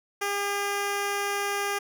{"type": "tone", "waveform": "10% pulse", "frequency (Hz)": 403.6, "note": "G#4", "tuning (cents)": -49, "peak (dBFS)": -18, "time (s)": [0.21, 1.79], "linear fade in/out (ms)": 10, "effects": []}